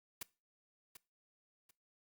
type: noise with echo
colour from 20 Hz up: white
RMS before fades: -42 dBFS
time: 0.21-0.23 s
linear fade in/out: 5 ms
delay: 740 ms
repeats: 2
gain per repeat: -11 dB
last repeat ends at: 1.71 s
effects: noise-tail reverb RT60 0.3 s tail -21 dB re dry + Opus 48 kbps